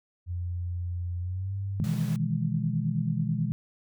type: tone with pitch glide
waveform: sine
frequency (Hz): 88 to 98.21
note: F2 to G2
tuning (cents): +14 to +4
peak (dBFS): -29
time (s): 0.26-1.88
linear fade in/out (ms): 50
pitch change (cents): +190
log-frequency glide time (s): 1.2-1.54
type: chord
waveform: sine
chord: E major seventh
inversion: second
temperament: equal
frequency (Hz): 123.47 / 155.56 / 164.81 / 207.7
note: B2 / D#3 / E3 / G#3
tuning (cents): 0 / 0 / 0 / 0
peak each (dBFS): -31 / -30 / -30 / -32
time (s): 1.8-3.52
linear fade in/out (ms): 0
type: high-pass noise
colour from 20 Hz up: pink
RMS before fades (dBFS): -46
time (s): 1.84-2.16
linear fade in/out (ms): 0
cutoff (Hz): 230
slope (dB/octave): 24
effects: none